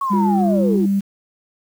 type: linear sweep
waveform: sine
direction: down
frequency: 1117 to 311.1 Hz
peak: -18 dBFS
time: 0.01-0.86 s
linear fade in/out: 5 ms
type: tone with pitch glide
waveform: sine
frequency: 200.6 to 197.95 Hz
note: G3 to G3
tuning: +40 to +17 cents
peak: -14 dBFS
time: 0.1-1.01 s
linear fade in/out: 20 ms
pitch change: -23 cents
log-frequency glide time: 0.21-0.5 s
type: tone with vibrato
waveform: sine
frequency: 347.5 Hz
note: F4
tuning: 9 cents flat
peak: -22 dBFS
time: 0.13-0.78 s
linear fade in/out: 5 ms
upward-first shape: triangle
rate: 8 Hz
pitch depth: 76 cents each way
effects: tanh soft clip ceiling -5 dBFS + 7-bit